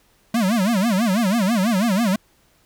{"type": "tone with vibrato", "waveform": "square", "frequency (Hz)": 210, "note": "G#3", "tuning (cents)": 19, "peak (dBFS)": -17, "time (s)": [0.34, 2.16], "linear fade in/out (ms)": 5, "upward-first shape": "sine", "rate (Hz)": 6.1, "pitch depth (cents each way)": 240, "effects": ["pink hiss -59 dBFS RMS until 2.65 s"]}